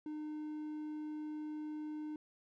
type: tone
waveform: triangle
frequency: 304.4 Hz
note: D#4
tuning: 38 cents flat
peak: -38 dBFS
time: 0.06-2.16 s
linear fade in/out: 2 ms
effects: none